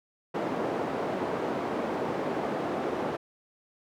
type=band-pass noise; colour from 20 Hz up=white; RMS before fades=-31 dBFS; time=0.34-3.17 s; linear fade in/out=10 ms; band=220 to 620 Hz; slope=12 dB/octave; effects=none